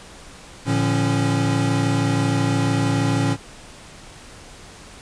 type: tone cluster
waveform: square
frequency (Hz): 112.9 / 145.8 / 172 / 276.3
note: A2 / D3 / F3 / C#4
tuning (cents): +45 / -12 / -26 / -6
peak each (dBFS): -22 / -26 / -27 / -23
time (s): 0.65-3.37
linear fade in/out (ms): 50
effects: pink hiss -42 dBFS RMS until 5.01 s + resampled to 22050 Hz